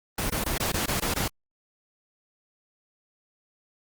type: noise bursts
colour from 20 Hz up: pink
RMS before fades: -27 dBFS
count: 8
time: 0.18-1.28 s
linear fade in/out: 5 ms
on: 120 ms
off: 20 ms
effects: Opus 24 kbps